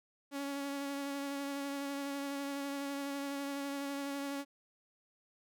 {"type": "tone with vibrato", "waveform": "sawtooth", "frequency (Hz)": 279.9, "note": "C#4", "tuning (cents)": 17, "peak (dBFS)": -33, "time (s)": [0.31, 4.45], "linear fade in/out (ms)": 50, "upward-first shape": "sine", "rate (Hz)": 12, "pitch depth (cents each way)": 18, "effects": []}